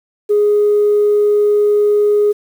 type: tone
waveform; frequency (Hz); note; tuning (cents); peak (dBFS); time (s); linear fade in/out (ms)
sine; 415.3; G#4; 0; -8; 0.29-2.33; 20
effects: tanh soft clip ceiling -5 dBFS + 7-bit